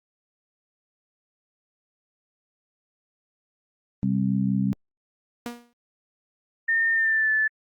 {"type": "harmonic tone", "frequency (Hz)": 65.41, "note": "C2", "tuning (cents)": 0, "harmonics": [2, 3, 4], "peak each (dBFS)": [-27, -22, -29], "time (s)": [4.03, 4.73], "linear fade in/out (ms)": 0}
{"type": "tone with exponential decay", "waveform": "sawtooth", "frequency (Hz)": 239, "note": "A#3", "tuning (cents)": 43, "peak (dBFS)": -24, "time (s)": [5.46, 5.73], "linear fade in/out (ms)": 0, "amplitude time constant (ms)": 58}
{"type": "tone with pitch glide", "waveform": "sine", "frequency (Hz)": [1819, 1744.9], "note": ["A#6", "A6"], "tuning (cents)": [-43, -15], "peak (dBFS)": -19, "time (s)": [6.68, 7.48], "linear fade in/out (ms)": 10, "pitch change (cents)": -72, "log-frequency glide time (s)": [6.92, 7.31]}
{"effects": ["Opus 32 kbps"]}